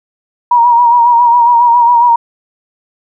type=tone with vibrato; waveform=sine; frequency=952 Hz; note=A#5; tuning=36 cents sharp; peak=-4 dBFS; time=0.51-2.16 s; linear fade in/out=5 ms; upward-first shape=sine; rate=7.3 Hz; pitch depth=45 cents each way; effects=none